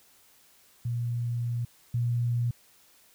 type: tone pair in turn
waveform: sine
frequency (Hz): 119.2 / 119.63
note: A#2 / A#2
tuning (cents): +39 / +45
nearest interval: unison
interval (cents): 6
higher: second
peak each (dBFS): -27 / -24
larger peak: second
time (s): 0.85-1.65 / 1.94-2.51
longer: first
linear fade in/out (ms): 5
effects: white hiss -60 dBFS RMS until 3.14 s